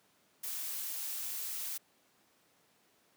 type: noise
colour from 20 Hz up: blue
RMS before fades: -39 dBFS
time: 0.43-1.78 s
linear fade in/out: 10 ms
effects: pink hiss -69 dBFS RMS until 3.16 s + high-pass 200 Hz 12 dB/octave